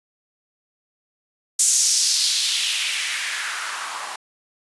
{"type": "noise with band-pass filter sweep", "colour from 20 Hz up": "blue", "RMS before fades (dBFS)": -22, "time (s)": [1.59, 4.16], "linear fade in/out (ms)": 5, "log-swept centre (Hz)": [7500, 880], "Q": 2.4, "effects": ["resampled to 24000 Hz"]}